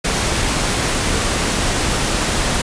pink noise, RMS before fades -18 dBFS, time 0.04-2.62 s, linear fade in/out 10 ms, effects resampled to 22050 Hz

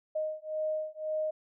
sine beating tone pair, 620 / 621.9 Hz, D#5 / D#5, -6 / -1 cents, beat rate 1.9 Hz, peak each -34 / -34 dBFS, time 0.15-1.31 s, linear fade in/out 10 ms, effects none

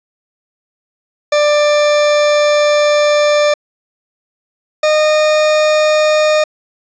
40% pulse tone pair in turn, 592 / 612.9 Hz, D5 / D#5, +14 / -26 cents, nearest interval minor second, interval 60 cents, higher second, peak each -8 dBFS, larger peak neither, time 1.32-3.54 / 4.83-6.44 s, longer first, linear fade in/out 5 ms, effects resampled to 16000 Hz + 7-bit

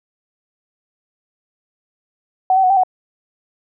sine tone with pitch steps, 750 / 767 / 738 / 782 / 741 Hz, F#5 / G5 / F#5 / G5 / F#5, +23 / -38 / -5 / -4 / +2 cents, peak -10 dBFS, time 2.5-2.835 s, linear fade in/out 2 ms, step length 67 ms, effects none

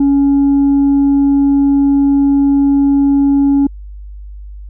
sine tone with tanh clipping, 279.6 Hz, C#4, 15 cents sharp, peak -8 dBFS, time 0-3.67 s, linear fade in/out 5 ms, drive 1 dB, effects added 50 Hz sine -27 dBFS peak until 4.69 s

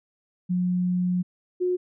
sine tone pair in turn, 180 / 361.9 Hz, F#3 / F#4, -47 / -38 cents, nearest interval octave, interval 1209 cents, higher second, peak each -21 / -21 dBFS, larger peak neither, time 0.49-1.23 / 1.6-1.77 s, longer first, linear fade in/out 20 ms, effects none

